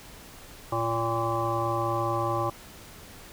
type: harmonic tone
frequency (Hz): 114.8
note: A#2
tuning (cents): -26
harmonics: 1 / 3 / 5 / 7 / 9 / 10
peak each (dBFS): -32 / -32 / -32 / -32 / -32 / -32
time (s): 0.72-2.5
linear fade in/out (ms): 5
effects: pink hiss -47 dBFS RMS until 3.32 s